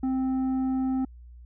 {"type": "tone with tanh clipping", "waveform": "triangle", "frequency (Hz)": 261.6, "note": "C4", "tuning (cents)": 0, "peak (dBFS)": -25, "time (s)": [0.03, 1.05], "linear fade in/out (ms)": 5, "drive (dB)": 11, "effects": ["added 60 Hz sine -44 dBFS peak until 1.45 s"]}